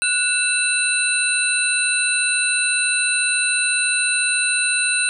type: tone cluster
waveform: sine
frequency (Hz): 1474 / 2644 / 4011 / 8930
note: F#6 / E7 / B7 / C#9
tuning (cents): -7 / +5 / +26 / +12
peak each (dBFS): -23 / -21 / -25 / -21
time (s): 0.02-5.09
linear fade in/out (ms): 0
effects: none